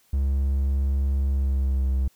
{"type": "tone with pitch glide", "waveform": "triangle", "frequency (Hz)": [68.4, 65.84], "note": ["C#2", "C2"], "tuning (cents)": [-23, 11], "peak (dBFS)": -18, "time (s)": [0.13, 2.08], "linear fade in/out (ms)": 5, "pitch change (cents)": -66, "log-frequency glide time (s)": [1.28, 1.91], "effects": ["white hiss -62 dBFS RMS until 2.15 s"]}